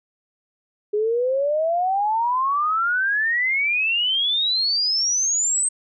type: exponential sweep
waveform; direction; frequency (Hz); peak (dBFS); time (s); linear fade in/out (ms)
sine; up; 410.6 to 8372; -18; 0.93-5.69; 10
effects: none